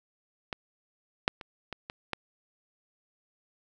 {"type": "clicks", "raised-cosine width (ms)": 0.3, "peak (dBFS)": [-17, -6, -25, -20, -21, -14], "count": 6, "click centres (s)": [0.528, 1.279, 1.412, 1.727, 1.899, 2.133], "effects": []}